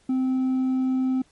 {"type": "tone with hard clipping", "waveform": "sine", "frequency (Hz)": 259.6, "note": "C4", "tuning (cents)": -13, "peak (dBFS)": -21, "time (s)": [0.09, 1.22], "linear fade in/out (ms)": 5, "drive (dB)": 2, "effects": ["pink hiss -61 dBFS RMS until 1.31 s", "MP3 48 kbps"]}